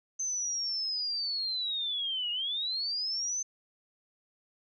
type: linear two-way sweep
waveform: sine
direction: down then up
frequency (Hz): 6240 to 2839 to 6240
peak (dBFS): -30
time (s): 0.19-3.43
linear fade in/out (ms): 10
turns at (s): 2.31
effects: none